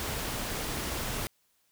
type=noise; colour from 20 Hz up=pink; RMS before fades=-34 dBFS; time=0-1.27 s; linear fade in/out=0 ms; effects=white hiss -71 dBFS RMS until 1.71 s